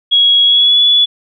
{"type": "tone with pitch glide", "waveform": "sine", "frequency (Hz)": [3322, 3421], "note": ["G#7", "A7"], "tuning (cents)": [0, -49], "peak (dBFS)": -6, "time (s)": [0.11, 1.06], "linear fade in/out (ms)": 20, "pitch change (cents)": 51, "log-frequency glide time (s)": [0.44, 0.8], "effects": []}